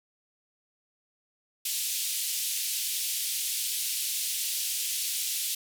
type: band-pass noise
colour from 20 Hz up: white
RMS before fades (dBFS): -31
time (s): 1.65-5.55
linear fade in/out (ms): 5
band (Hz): 2700 to 14000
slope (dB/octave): 24
effects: none